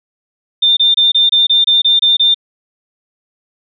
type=tone bursts; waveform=sine; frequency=3597 Hz; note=A7; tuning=37 cents sharp; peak=-7 dBFS; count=10; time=0.62-2.345 s; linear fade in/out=10 ms; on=150 ms; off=25 ms; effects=none